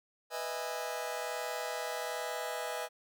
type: chord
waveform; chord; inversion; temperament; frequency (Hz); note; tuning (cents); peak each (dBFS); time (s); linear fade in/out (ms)
sawtooth; E major seventh; second; just; 494.4 / 618.1 / 659.3 / 824.1; B4 / D#5 / E5 / G#5; +2 / -12 / 0 / -14; -37 / -37 / -38 / -37; 0.3-2.89; 50
effects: none